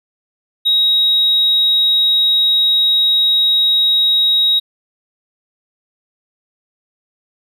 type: tone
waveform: triangle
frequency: 3800 Hz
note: A#7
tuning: 33 cents sharp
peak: -7 dBFS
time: 0.65-4.6 s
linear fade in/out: 20 ms
effects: tanh soft clip ceiling -7 dBFS